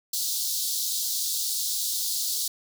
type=high-pass noise; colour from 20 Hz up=pink; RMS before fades=-28 dBFS; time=0.13-2.48 s; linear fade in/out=5 ms; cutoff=3800 Hz; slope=48 dB/octave; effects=none